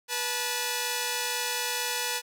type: tone pair together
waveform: 5% pulse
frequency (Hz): 487.7 / 869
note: B4 / A5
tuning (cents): -22 / -22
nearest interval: minor seventh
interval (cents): 1000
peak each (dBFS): -19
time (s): 0.08-2.22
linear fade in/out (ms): 50
effects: none